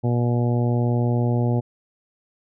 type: harmonic tone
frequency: 120.4 Hz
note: B2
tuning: 44 cents flat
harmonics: 1 / 2 / 3 / 4 / 5 / 6 / 7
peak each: -19 / -25 / -29 / -31 / -33 / -35 / -36 dBFS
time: 0.03-1.61 s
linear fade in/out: 20 ms
effects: none